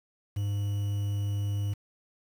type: tone with quantisation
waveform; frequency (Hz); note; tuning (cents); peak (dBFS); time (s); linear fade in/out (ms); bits
triangle; 101.5; G#2; -39; -25; 0.36-1.74; 10; 8
effects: none